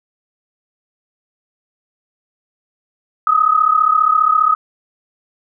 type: tone pair together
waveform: sine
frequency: 1241.1 / 1276 Hz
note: D#6 / D#6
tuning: -5 / +43 cents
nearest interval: unison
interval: 48 cents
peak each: -13 dBFS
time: 3.27-4.55 s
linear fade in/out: 2 ms
effects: none